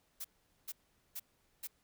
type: noise bursts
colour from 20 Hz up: blue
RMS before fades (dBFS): -42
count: 4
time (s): 0.2-1.674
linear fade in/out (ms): 10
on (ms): 46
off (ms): 430
effects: pink hiss -74 dBFS RMS until 1.83 s